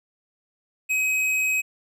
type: tone with hard clipping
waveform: sine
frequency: 2535 Hz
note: D#7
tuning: 32 cents sharp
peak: -22 dBFS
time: 0.89-1.62 s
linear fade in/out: 20 ms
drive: 10 dB
effects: none